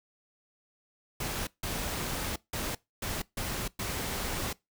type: noise bursts at uneven times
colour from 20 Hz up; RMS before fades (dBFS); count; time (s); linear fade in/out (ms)
pink; -34; 6; 1.2-1.47 / 1.63-2.36 / 2.53-2.75 / 3.02-3.22 / 3.37-3.68 / 3.79-4.53; 5
effects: noise-tail reverb RT60 0.2 s tail -22 dB re dry